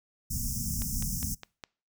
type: band-stop noise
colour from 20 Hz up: pink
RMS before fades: -32 dBFS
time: 0.3-1.35 s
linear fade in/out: 10 ms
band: 250 to 5300 Hz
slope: 96 dB/octave
type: click train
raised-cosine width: 0.2 ms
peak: -23 dBFS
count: 5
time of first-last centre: 0.82-1.638 s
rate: 4.89 Hz
effects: noise-tail reverb RT60 0.4 s tail -24 dB re dry